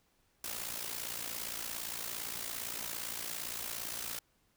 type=noise with amplitude modulation; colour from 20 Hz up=white; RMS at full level=-37 dBFS; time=0.44-4.19 s; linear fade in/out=2 ms; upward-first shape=sine; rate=57.5 Hz; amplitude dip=70%; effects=pink hiss -73 dBFS RMS until 4.56 s